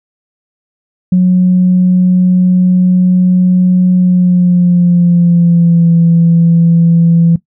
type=tone with pitch glide; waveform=sine; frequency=182.1 to 167.95 Hz; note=F#3 to E3; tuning=-27 to +33 cents; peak=-3 dBFS; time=1.12-7.36 s; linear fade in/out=5 ms; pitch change=-140 cents; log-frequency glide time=3.94-5.92 s; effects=noise-tail reverb RT60 0.1 s tail -17 dB re dry + tanh soft clip ceiling 0 dBFS